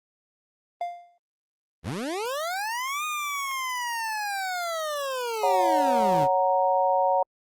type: tone with exponential decay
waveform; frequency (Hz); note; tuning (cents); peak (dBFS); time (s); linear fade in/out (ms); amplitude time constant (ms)
triangle; 698.5; F5; 0; -22; 0.81-1.18; 2; 79
type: linear two-way sweep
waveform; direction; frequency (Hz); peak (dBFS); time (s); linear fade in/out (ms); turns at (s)
25% pulse; up then down; 59.3 to 1238 to 128.5; -24; 1.83-6.28; 50; 3.05
type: chord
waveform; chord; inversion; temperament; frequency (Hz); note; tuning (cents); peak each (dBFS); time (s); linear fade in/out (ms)
sine; F# major; second; equal; 554.4 / 740 / 932.3; C#5 / F#5 / A#5; 0 / 0 / 0; -24; 5.43-7.23; 5
effects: Opus 24 kbps